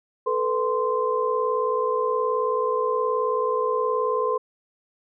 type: tone cluster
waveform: sine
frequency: 437.6 / 496.4 / 1041 Hz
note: A4 / B4 / C6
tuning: -9 / +9 / -9 cents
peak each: -25 dBFS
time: 0.26-4.38 s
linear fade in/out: 10 ms
effects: none